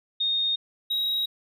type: tone pair in turn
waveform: sine / triangle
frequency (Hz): 3695 / 3816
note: A#7 / A#7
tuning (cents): -16 / +40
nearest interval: minor second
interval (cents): 56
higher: second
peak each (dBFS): -22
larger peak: neither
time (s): 0.2-0.56 / 0.9-1.26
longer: neither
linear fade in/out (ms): 10
effects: none